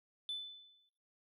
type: tone with exponential decay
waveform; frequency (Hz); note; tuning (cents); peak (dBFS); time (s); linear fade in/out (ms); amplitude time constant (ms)
sine; 3507; A7; -6; -34; 0.29-0.89; 1; 130
effects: noise-tail reverb RT60 0.5 s tail -19 dB re dry + tanh soft clip ceiling -35 dBFS